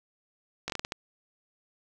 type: slowing click train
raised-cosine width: 0.2 ms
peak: -15 dBFS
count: 7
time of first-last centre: 0.68-0.921 s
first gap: 18 ms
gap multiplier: 1.32
effects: 8-bit